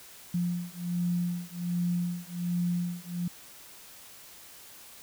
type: beating tone pair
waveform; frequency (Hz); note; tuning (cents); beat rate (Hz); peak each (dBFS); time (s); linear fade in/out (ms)
sine; 174.61 / 175.91; F3 / F3; 0 / +13; 1.3; -31 / -31; 0.34-3.28; 5
effects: white hiss -50 dBFS RMS until 5.02 s